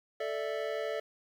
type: chord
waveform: square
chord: A suspended fourth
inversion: none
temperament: equal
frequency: 440 / 587.3 / 659.3 Hz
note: A4 / D5 / E5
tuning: 0 / 0 / 0 cents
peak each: -37 / -37 / -39 dBFS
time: 0.2-1 s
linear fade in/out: 5 ms
effects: low-pass 3000 Hz 12 dB/octave + 10-bit